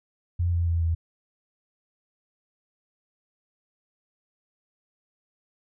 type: tone with pitch steps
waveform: sine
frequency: 87 / 85.51 / 84.04 / 82.59 Hz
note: F2 / F2 / E2 / E2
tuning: -6 / -36 / +34 / +4 cents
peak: -21 dBFS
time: 0.39-0.95 s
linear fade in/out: 10 ms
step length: 140 ms
effects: none